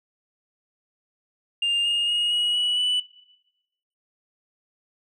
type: tone with pitch steps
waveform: sine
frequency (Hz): 2805 / 2838 / 2871 / 2904 / 2938 / 2972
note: F7 / F7 / F7 / F#7 / F#7 / F#7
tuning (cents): +7 / +27 / +47 / -33 / -13 / +7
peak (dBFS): -18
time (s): 1.62-3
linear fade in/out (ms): 5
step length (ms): 230
effects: noise-tail reverb RT60 1.0 s tail -20 dB re dry + tanh soft clip ceiling -19 dBFS